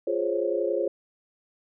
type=chord; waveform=sine; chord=Db major seventh; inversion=first; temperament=equal; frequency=349.2 / 415.3 / 523.3 / 554.4 Hz; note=F4 / Ab4 / C5 / Db5; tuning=0 / 0 / 0 / 0 cents; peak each=-29 dBFS; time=0.07-0.88 s; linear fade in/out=5 ms; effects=none